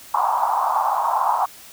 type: band-pass noise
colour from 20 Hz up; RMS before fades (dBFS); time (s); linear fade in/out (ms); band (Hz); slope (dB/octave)
pink; -20; 0.14-1.46; 5; 780 to 1100; 48
effects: white hiss -43 dBFS RMS until 1.72 s